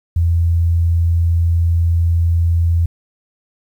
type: tone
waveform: sine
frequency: 84.3 Hz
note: E2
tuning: 39 cents sharp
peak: -11 dBFS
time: 0.16-2.86 s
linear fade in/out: 5 ms
effects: 8-bit